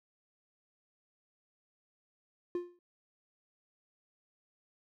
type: tone with exponential decay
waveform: triangle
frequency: 352 Hz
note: F4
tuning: 14 cents sharp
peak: -27 dBFS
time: 2.55-2.79 s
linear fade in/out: 2 ms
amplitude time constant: 51 ms
effects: none